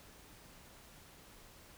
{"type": "silence", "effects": ["pink hiss -58 dBFS RMS until 1.77 s"]}